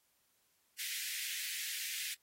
pink high-pass noise, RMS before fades -41 dBFS, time 0.78-2.15 s, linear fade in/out 20 ms, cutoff 1800 Hz, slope 48 dB/octave, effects white hiss -75 dBFS RMS until 2.22 s + AAC 48 kbps

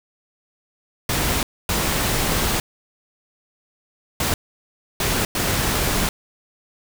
pink noise bursts at uneven times, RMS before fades -21 dBFS, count 5, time 1.09-1.43 / 1.69-2.6 / 4.2-4.34 / 5-5.25 / 5.35-6.09 s, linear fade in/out 2 ms, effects none

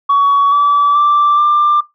sine tone with pitch steps, 1126 / 1153 / 1173 / 1188 Hz, C#6 / D6 / D6 / D6, +27 / -32 / -2 / +20 cents, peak -6 dBFS, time 0.09-1.81 s, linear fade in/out 10 ms, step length 430 ms, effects noise-tail reverb RT60 0.2 s tail -23 dB re dry + tanh soft clip ceiling -5 dBFS

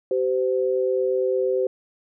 sine tone pair together, 384.4 / 513.1 Hz, G4 / C5, -34 / -34 cents, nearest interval perfect fourth, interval 500 cents, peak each -22 dBFS, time 0.11-1.67 s, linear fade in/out 2 ms, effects none

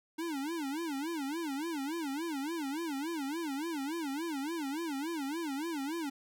square tone with vibrato, 303 Hz, D#4, 46 cents flat, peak -35 dBFS, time 0.18-6.1 s, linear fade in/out 10 ms, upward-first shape sine, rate 3.5 Hz, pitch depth 210 cents each way, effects none

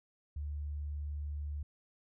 sine tone, 73.42 Hz, D2, in tune, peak -36 dBFS, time 0.36-1.63 s, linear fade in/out 5 ms, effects none

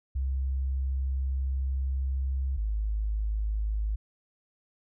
sine tone pair in turn, 66.4 / 52.84 Hz, C2 / G#1, +26 / +31 cents, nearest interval major third, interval 395 cents, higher first, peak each -26 dBFS, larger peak neither, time 0.15-2.57 / 2.57-3.96 s, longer first, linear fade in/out 10 ms, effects none

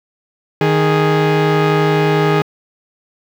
sawtooth tone pair together, 155.45 / 415 Hz, D#3 / G#4, -1 / -1 cents, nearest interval octave + perfect fourth, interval 1700 cents, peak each -10 dBFS, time 0.61-2.42 s, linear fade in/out 2 ms, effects low-pass 3000 Hz 12 dB/octave + 7-bit

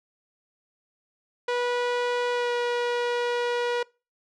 sawtooth tone with pitch glide, 487.5 to 482.5 Hz, B4 to B4, -23 to -40 cents, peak -20 dBFS, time 1.48-3.83 s, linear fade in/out 5 ms, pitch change -17 cents, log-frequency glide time 2.32-2.52 s, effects noise-tail reverb RT60 0.3 s tail -24 dB re dry + low-pass 4000 Hz 12 dB/octave

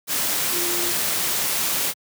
sine tone in noise, 349.2 Hz, F4, in tune, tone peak -29 dBFS, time 0.51-0.94 s, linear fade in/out 50 ms, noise white, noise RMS -23 dBFS, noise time 0.07-1.94 s, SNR -9 dB, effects high-pass 100 Hz 12 dB/octave

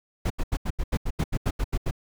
brown noise bursts, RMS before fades -24 dBFS, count 13, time 0.25-1.911 s, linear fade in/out 10 ms, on 53 ms, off 81 ms, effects none

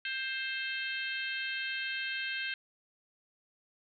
harmonic tone, 527 Hz, C5, 12 cents sharp, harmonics 3 / 4 / 5 / 6 / 7 / 8, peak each -37 / -42 / -39 / -41 / -47 / -46 dBFS, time 0.05-2.54 s, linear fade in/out 2 ms, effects none

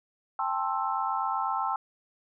sine chord, A minor seventh, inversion third, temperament just, 792 / 880 / 1056 / 1320 Hz, G5 / A5 / C6 / E6, +18 / 0 / +16 / +2 cents, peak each -32 dBFS, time 0.39-1.76 s, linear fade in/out 2 ms, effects none

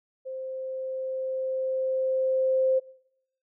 sine tone with level ramp, 523.3 Hz, C5, in tune, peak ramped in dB -33 to -19 dBFS, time 0.25-2.8 s, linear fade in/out 20 ms, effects noise-tail reverb RT60 0.8 s tail -23 dB re dry

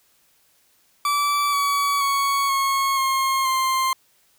40% pulse tone with pitch steps, 1157 / 1135.2 / 1113.7 / 1092.7 / 1072.1 / 1051.8 Hz, D6 / C#6 / C#6 / C#6 / C6 / C6, -26 / +41 / +8 / -25 / +42 / +9 cents, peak -18 dBFS, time 1.05-3.93 s, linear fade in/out 2 ms, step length 480 ms, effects white hiss -61 dBFS RMS until 4.38 s

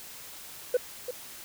sine tone with echo, 498.4 Hz, B4, 16 cents sharp, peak -17 dBFS, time 0.74-0.77 s, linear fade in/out 5 ms, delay 340 ms, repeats 1, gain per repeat -13 dB, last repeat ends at 1.11 s, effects tanh soft clip ceiling -19 dBFS + white hiss -45 dBFS RMS until 1.44 s

